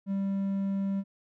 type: tone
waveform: triangle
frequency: 196 Hz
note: G3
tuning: in tune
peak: -25 dBFS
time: 0.06-1.04 s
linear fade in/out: 50 ms
effects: none